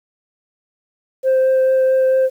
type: tone with vibrato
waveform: sine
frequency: 523.3 Hz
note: C5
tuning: in tune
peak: -9 dBFS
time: 1.23-2.3 s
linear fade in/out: 50 ms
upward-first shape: triangle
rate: 4.5 Hz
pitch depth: 9 cents each way
effects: tanh soft clip ceiling -10 dBFS + 8-bit